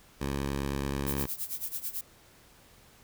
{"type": "tone with vibrato", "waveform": "10% pulse", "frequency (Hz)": 69.3, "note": "C#2", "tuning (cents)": 0, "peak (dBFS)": -22, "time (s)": [0.2, 1.27], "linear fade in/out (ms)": 20, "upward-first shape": "sine", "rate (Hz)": 14, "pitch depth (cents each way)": 16}
{"type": "noise with tremolo", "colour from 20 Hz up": "violet", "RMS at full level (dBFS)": -33, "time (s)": [1.07, 2.01], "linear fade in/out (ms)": 0, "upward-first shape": "sine", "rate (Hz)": 9.1, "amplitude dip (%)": 85}
{"effects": ["pink hiss -58 dBFS RMS until 3.03 s"]}